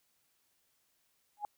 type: tone with exponential growth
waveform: sine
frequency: 830.6 Hz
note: G#5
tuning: in tune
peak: -30 dBFS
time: 1.37-1.45 s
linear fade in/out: 1 ms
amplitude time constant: 17 ms
effects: white hiss -75 dBFS RMS until 1.57 s